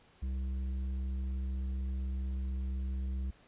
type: tone with tanh clipping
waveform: sine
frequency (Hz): 65.41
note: C2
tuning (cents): 0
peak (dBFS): -34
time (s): 0.22-3.31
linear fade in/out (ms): 10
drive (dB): 8
effects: pink hiss -63 dBFS RMS until 3.47 s + resampled to 8000 Hz